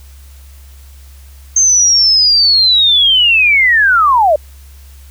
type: linear sweep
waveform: sine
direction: down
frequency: 6360 to 568 Hz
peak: -6 dBFS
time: 1.56-4.36 s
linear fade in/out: 5 ms
effects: added 68 Hz sine -34 dBFS peak until 5.1 s + white hiss -46 dBFS RMS until 5.1 s